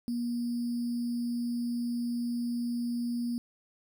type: tone with sample-and-hold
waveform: sine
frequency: 238.8 Hz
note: A#3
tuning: 42 cents sharp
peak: -29 dBFS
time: 0.08-3.38 s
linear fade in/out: 0 ms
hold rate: 4900 Hz
effects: none